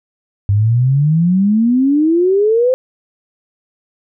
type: exponential sweep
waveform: sine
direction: up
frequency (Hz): 98 to 523.3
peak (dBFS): -9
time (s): 0.49-2.74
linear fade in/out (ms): 0
effects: none